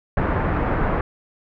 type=low-pass noise; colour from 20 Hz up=pink; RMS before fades=-21 dBFS; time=0.17-1.01 s; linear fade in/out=2 ms; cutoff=1700 Hz; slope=24 dB/octave; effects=none